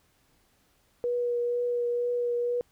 sine tone with vibrato, 482.6 Hz, B4, 40 cents flat, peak -25 dBFS, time 1.04-2.61 s, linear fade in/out 0 ms, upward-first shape triangle, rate 2.1 Hz, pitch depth 15 cents each way, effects pink hiss -67 dBFS RMS until 2.71 s

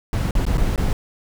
brown noise with dropouts, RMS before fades -19 dBFS, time 0.13-0.93 s, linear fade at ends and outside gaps 1 ms, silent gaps 0.309-0.352 / 0.453-0.465 / 0.573-0.58 / 0.76-0.777 s, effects none

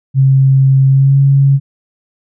sine tone with pitch glide, 134.5 to 138.04 Hz, C3 to C#3, +48 to -7 cents, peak -5 dBFS, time 0.14-1.6 s, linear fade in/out 50 ms, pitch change +45 cents, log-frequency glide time 0.88-1.18 s, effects none

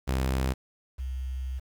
sawtooth / sine tone pair in turn, 65.41 / 64.73 Hz, C2 / C2, 0 / -18 cents, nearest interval unison, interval 18 cents, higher first, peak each -21 / -30 dBFS, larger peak first, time 0.07-0.54 / 0.98-1.6 s, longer second, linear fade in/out 20 ms, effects 9-bit

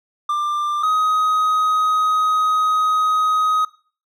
triangle tone pair in turn, 1189 / 1257.7 Hz, D6 / D#6, +21 / +18 cents, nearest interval minor second, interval 97 cents, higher second, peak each -15 / -13 dBFS, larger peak second, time 0.29-0.83 / 0.83-3.65 s, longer second, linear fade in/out 5 ms, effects noise-tail reverb RT60 0.4 s tail -18 dB re dry

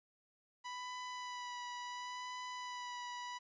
sawtooth tone with vibrato, 988 Hz, B5, in tune, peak -39 dBFS, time 0.64-3.39 s, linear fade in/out 20 ms, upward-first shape sine, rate 0.71 Hz, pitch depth 17 cents each way, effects resampled to 16000 Hz + 12-bit

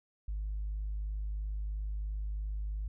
sine tone, 51.5 Hz, G#1, 14 cents flat, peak -32 dBFS, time 0.28-2.88 s, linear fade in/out 5 ms, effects tanh soft clip ceiling -30 dBFS

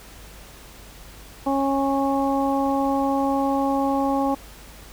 harmonic tone, 274.4 Hz, C#4, 17 cents flat, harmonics 1 / 2 / 3 / 4, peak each -22 / -26 / -24 / -30 dBFS, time 1.46-4.35 s, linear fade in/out 10 ms, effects added 50 Hz sine -45 dBFS peak until 4.92 s + pink hiss -45 dBFS RMS until 4.92 s

